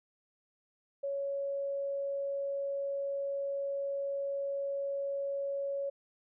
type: tone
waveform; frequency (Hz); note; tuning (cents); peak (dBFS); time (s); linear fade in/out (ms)
sine; 557; C#5; +8; -32; 1.03-5.9; 10
effects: none